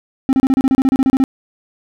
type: tone bursts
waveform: triangle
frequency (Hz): 265.1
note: C4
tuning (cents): +23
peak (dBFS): -7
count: 14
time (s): 0.29-1.239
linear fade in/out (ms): 0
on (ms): 39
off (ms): 31
effects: none